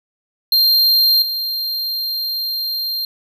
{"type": "tone with level steps", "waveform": "square", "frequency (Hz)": 4186, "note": "C8", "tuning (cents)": 0, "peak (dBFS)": [-11, -20], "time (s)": [0.52, 3.05], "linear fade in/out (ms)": 2, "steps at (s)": 1.22, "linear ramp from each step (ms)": 2, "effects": []}